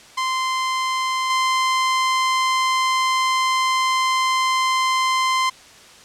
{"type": "tone with level steps", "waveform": "sawtooth", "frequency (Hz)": 1040, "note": "C6", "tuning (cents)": -11, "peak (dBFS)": [-16, -13], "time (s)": [0.17, 5.5], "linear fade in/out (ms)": 10, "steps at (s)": 1.3, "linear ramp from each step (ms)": 2, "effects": ["white hiss -45 dBFS RMS until 6.04 s", "low-pass 7000 Hz 12 dB/octave"]}